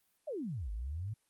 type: exponential two-way sweep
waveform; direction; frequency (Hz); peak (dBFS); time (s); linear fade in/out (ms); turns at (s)
sine; down then up; 659 to 49.45 to 114.4; -36; 0.27-1.14; 10; 0.71
effects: white hiss -75 dBFS RMS until 1.29 s + Opus 32 kbps